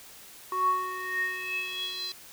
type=tone with band-pass filter sweep; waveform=square; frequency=370 Hz; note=F#4; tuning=in tune; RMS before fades=-31 dBFS; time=0.52-2.12 s; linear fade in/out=2 ms; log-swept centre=960 to 4400 Hz; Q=9.4; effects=white hiss -49 dBFS RMS until 2.32 s